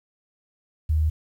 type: tone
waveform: sine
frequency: 77.78 Hz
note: D#2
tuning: in tune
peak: -18 dBFS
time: 0.89-1.1 s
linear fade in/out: 10 ms
effects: 9-bit